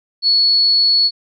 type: tone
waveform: sine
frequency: 4394 Hz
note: C#8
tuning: 16 cents flat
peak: -10 dBFS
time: 0.22-1.11 s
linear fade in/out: 50 ms
effects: none